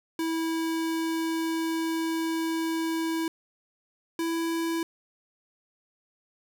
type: tone pair in turn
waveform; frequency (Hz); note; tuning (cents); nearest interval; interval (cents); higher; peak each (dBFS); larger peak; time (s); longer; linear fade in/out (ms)
square; 326.2 / 330.9; E4 / E4; -18 / +7; unison; 25; second; -27; neither; 0.19-3.28 / 4.19-4.83; first; 2
effects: none